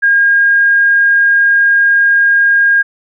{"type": "tone", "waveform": "sine", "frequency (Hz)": 1621, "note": "G#6", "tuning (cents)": -42, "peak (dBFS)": -6, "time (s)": [0.02, 2.83], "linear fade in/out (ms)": 20, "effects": []}